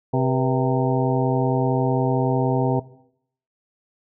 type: harmonic tone with a mistuned harmonic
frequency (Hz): 130.81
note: C3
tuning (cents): 0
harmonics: 1 / 2 / 3 / 4 / 5 / 6 / 7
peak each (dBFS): -21 / -24 / -26 / -27 / -28 / -29 / -29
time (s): 0.13-2.8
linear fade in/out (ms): 10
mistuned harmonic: 4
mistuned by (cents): -120
effects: noise-tail reverb RT60 0.7 s tail -18 dB re dry